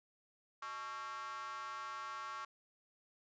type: tone with high-pass filter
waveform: square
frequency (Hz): 123.47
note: B2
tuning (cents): 0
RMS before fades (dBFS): -45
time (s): 0.62-2.45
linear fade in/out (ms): 5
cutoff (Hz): 1200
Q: 8.1
effects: resampled to 16000 Hz + 13-bit